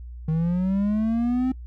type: linear sweep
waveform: triangle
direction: up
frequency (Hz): 155.1 to 261.6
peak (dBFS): -18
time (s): 0.28-1.52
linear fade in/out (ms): 5
effects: noise-tail reverb RT60 0.1 s tail -21 dB re dry + added 60 Hz sine -35 dBFS peak until 1.66 s